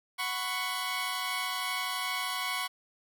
15% pulse chord, F# suspended fourth, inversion none, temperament equal with one note detuned, 740 / 997.5 / 1108.7 Hz, F#5 / B5 / C#6, 0 / +17 / 0 cents, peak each -32 / -30 / -27 dBFS, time 0.18-2.68 s, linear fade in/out 20 ms, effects none

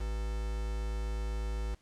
triangle tone with quantisation, 54 Hz, A1, 32 cents flat, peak -30 dBFS, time 0-1.75 s, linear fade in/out 10 ms, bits 7, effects pink hiss -69 dBFS RMS until 1.81 s + low-pass 9000 Hz 12 dB/octave

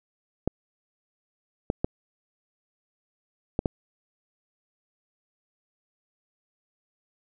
clicks, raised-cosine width 2 ms, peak -10 dBFS, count 5, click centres 0.476 / 1.701 / 1.845 / 3.591 / 3.658 s, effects none

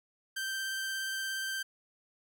sawtooth tone with vibrato, 1563 Hz, G6, 6 cents flat, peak -30 dBFS, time 0.36-1.63 s, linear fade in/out 10 ms, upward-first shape sine, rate 17 Hz, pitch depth 9 cents each way, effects none

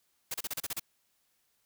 white noise bursts, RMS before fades -35 dBFS, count 8, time 0.31-0.797 s, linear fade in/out 5 ms, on 32 ms, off 33 ms, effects white hiss -74 dBFS RMS until 1.65 s

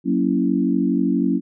sine chord, F# dominant seventh, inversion none, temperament equal, 185 / 233.1 / 277.2 / 329.6 Hz, F#3 / A#3 / C#4 / E4, 0 / 0 / 0 / 0 cents, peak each -22 / -22 / -20 / -24 dBFS, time 0.04-1.41 s, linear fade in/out 50 ms, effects none

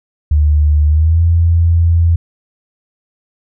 sine tone with pitch glide, 75 to 84.18 Hz, D2 to E2, +37 to +37 cents, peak -7 dBFS, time 0.31-2.16 s, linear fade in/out 5 ms, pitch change +200 cents, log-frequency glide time 0.87-1.22 s, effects none

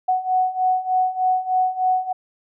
sine beating tone pair, 740 / 743.3 Hz, F#5 / F#5, 0 / +8 cents, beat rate 3.3 Hz, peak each -22 / -19 dBFS, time 0.08-2.13 s, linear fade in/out 10 ms, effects none

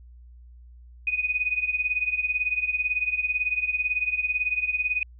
sine tone with tremolo, 2489 Hz, D#7, in tune, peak -19 dBFS, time 1.07-5.03 s, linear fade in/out 2 ms, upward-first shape triangle, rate 18 Hz, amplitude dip 90%, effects added 60 Hz sine -45 dBFS peak until 5.19 s

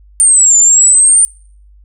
sine exponential two-way sweep, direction down then up, 9040 to 7070 to 9040 Hz, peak -4 dBFS, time 0.2-1.25 s, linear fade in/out 0 ms, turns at 0.57 s, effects noise-tail reverb RT60 0.5 s tail -25 dB re dry + added 50 Hz sine -39 dBFS peak until 1.84 s

